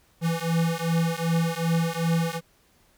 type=beating tone pair; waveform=square; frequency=164.81 / 167.41 Hz; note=E3 / E3; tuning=0 / +27 cents; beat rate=2.6 Hz; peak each=-26 dBFS; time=0.21-2.41 s; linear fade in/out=50 ms; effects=pink hiss -62 dBFS RMS until 2.97 s